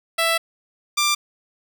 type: tone pair in turn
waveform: 10% pulse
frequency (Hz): 662 / 1185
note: E5 / D6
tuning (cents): +7 / +15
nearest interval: minor seventh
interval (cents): 1008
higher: second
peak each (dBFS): -9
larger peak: neither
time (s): 0.18-0.38 / 0.97-1.15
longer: first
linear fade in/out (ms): 10
effects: none